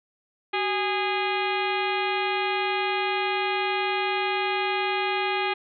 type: harmonic tone with a mistuned harmonic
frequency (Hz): 411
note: G#4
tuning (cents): -18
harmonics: 1 / 2 / 3 / 4 / 5 / 6 / 7 / 8 / 9 / 10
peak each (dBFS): -29 / -28 / -33 / -35 / -33 / -31 / -39 / -36 / -43 / -43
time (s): 0.53-5.54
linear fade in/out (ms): 10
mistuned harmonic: 1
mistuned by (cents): -140
effects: none